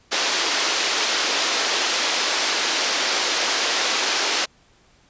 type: band-pass noise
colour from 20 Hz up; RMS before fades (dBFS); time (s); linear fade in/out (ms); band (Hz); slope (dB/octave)
white; -22; 0.11-4.46; 20; 300 to 5900; 24
effects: pink hiss -57 dBFS RMS until 5.09 s + resampled to 16000 Hz